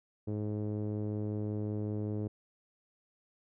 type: tone with low-pass filter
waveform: sawtooth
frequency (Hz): 105.3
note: G#2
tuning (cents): +24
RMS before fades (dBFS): -35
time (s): 0.27-2.28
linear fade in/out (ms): 10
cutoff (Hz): 410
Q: 1.9
effects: none